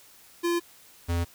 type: tone pair in turn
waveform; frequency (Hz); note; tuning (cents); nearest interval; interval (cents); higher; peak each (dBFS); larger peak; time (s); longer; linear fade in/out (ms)
square; 343.8 / 85.5; F4 / F2; -27 / -36; 2 octaves; 2409; first; -24 / -25; first; 0.43-0.6 / 1.08-1.25; neither; 20
effects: white hiss -54 dBFS RMS until 1.34 s